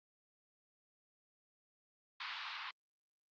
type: band-pass noise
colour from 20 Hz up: pink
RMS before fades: -45 dBFS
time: 2.2-2.71 s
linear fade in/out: 5 ms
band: 920 to 4500 Hz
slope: 48 dB/octave
effects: Opus 48 kbps